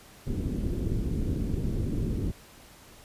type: low-pass noise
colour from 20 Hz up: pink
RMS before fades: -29 dBFS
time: 0.26-2.32 s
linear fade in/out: 20 ms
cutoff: 350 Hz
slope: 24 dB/octave
effects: pink hiss -52 dBFS RMS until 3.04 s + resampled to 32000 Hz